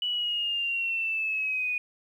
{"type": "linear sweep", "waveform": "sine", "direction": "down", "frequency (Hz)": [2960, 2464], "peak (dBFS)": -26, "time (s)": [0.02, 1.78], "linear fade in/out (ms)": 2, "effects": ["10-bit"]}